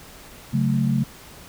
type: chord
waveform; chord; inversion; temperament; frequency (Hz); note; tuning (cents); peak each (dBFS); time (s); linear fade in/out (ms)
sine; F# minor; second; equal; 138.59 / 185 / 220; C#3 / F#3 / A3; 0 / 0 / 0; -21 / -25 / -22; 0.53-1.04; 10
effects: pink hiss -44 dBFS RMS until 1.48 s